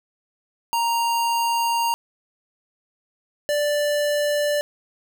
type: tone pair in turn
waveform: square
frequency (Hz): 932.3 / 587.3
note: A#5 / D5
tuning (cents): 0 / 0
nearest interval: minor sixth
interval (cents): 800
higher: first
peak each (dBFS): -20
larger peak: neither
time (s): 0.73-1.94 / 3.49-4.61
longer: first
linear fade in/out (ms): 0
effects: none